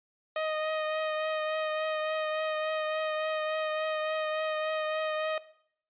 sawtooth tone with vibrato, 623 Hz, D#5, 2 cents sharp, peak -25 dBFS, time 0.36-5.38 s, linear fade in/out 2 ms, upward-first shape triangle, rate 3.5 Hz, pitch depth 18 cents each way, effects noise-tail reverb RT60 0.6 s tail -17 dB re dry + resampled to 8000 Hz

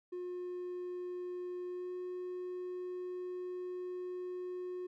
triangle tone with pitch glide, 358.8 to 362.3 Hz, F4 to F#4, +47 to -36 cents, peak -36 dBFS, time 0.12-4.87 s, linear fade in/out 10 ms, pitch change +17 cents, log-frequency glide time 1.68-1.93 s, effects tanh soft clip ceiling -32 dBFS

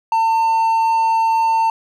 triangle tone, 901 Hz, A5, 41 cents sharp, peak -11 dBFS, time 0.12-1.7 s, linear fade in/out 2 ms, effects none

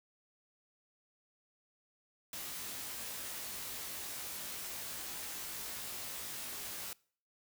white noise with comb filter, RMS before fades -43 dBFS, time 2.33-6.93 s, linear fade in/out 2 ms, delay 19 ms, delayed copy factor +0.85, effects noise-tail reverb RT60 0.5 s tail -24 dB re dry

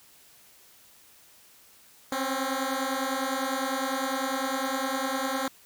10% pulse beating tone pair, 261.6 / 271.5 Hz, C4 / C#4, 0 / -36 cents, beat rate 9.9 Hz, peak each -22 dBFS, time 2.12-5.48 s, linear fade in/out 2 ms, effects white hiss -56 dBFS RMS until 5.65 s

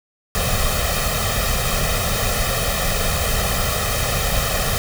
pink noise with comb filter, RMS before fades -20 dBFS, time 0.35-4.78 s, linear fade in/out 0 ms, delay 1.6 ms, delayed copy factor +0.9, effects none

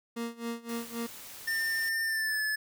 30% pulse tone with tremolo, 233.1 Hz, A#3, in tune, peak -29 dBFS, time 0.16-1.07 s, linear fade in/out 10 ms, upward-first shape sine, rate 3.8 Hz, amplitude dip 90%
white noise, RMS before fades -46 dBFS, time 0.69-1.89 s, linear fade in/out 2 ms
square tone with pitch glide, 1803 to 1726.6 Hz, A6 to A6, +42 to -33 cents, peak -29 dBFS, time 1.47-2.56 s, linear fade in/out 10 ms, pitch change -75 cents, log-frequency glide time 2.03-2.42 s
effects none

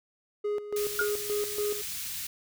triangle tone with tremolo, 415.3 Hz, G#4, in tune, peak -25 dBFS, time 0.44-1.82 s, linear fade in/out 10 ms, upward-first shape square, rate 3.5 Hz, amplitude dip 70%
white band-stop noise, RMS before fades -36 dBFS, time 0.76-2.27 s, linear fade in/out 5 ms, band 140 to 2100 Hz, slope 12 dB/octave
sine tone with exponential decay, 1430 Hz, F6, 41 cents sharp, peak -21 dBFS, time 0.99-1.16 s, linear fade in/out 2 ms, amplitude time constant 36 ms
effects none

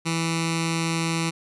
10% pulse tone with notch filter, 164.81 Hz, E3, in tune, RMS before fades -25 dBFS, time 0.05-1.31 s, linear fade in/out 20 ms, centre 610 Hz, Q 0.53, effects resampled to 24000 Hz

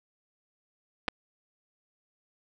clicks, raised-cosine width 0.3 ms, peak -12 dBFS, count 2, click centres 1.081 / 1.085 s, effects none

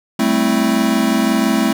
square chord, A minor seventh, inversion third, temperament equal with one note detuned, 194.19 / 220 / 261.6 / 329.6 Hz, G3 / A3 / C4 / E4, -16 / 0 / 0 / 0 cents, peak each -23 / -17 / -19 / -21 dBFS, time 0.19-1.73 s, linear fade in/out 5 ms, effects none

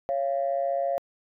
sine tone pair together, 554 / 689 Hz, C#5 / F5, -1 / -24 cents, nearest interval major third, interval 377 cents, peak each -26 dBFS, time 0.09-0.98 s, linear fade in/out 0 ms, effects tanh soft clip ceiling -17 dBFS

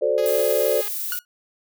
sine chord, D dominant seventh, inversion first, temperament equal, 370 / 440 / 523.3 / 587.3 Hz, F#4 / A4 / C5 / D5, 0 / 0 / 0 / 0 cents, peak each -28 / -23 / -22 / -22 dBFS, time 0.01-0.82 s, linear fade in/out 20 ms
5% pulse tone with tremolo, 415.3 Hz, G#4, in tune, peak -21 dBFS, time 0.18-0.88 s, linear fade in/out 0 ms, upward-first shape triangle, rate 19 Hz, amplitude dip 40%
violet noise, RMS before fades -28 dBFS, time 0.26-1.19 s, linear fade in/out 0 ms
sawtooth tone with exponential decay, 1448 Hz, F#6, 38 cents flat, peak -20 dBFS, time 1.12-1.25 s, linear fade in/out 1 ms, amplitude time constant 27 ms
effects none

